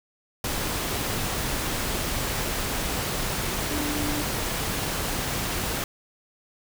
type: tone in noise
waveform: sine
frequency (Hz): 295.4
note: D4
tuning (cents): +10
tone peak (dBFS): -30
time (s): 3.71-4.22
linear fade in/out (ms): 2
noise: pink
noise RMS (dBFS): -28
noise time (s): 0.44-5.84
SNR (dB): -5
effects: none